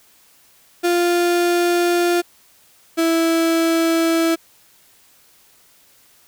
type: tone pair in turn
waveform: 35% pulse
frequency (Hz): 348.9 / 329.3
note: F4 / E4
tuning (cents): -2 / -2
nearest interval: minor second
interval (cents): 100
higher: first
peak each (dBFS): -13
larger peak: neither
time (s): 0.83-2.22 / 2.97-4.36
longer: neither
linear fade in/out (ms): 20
effects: white hiss -53 dBFS RMS until 6.27 s